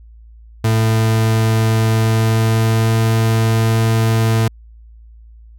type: tone with pitch glide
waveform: 40% pulse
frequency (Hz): 111.4 to 112.37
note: A2 to A2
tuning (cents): +22 to +37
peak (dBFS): -11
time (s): 0.64-4.48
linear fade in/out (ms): 5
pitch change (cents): +15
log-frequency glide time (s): 1.93-3.02
effects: added 56 Hz sine -38 dBFS peak until 5.58 s